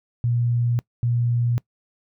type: tone pair in turn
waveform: sine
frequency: 119.6 / 119.6 Hz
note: A#2 / A#2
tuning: +45 / +45 cents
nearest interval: unison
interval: 0 cents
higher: neither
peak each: -18 dBFS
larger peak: neither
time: 0.24-0.79 / 1.03-1.58 s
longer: neither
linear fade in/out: 0 ms
effects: noise-tail reverb RT60 0.1 s tail -23 dB re dry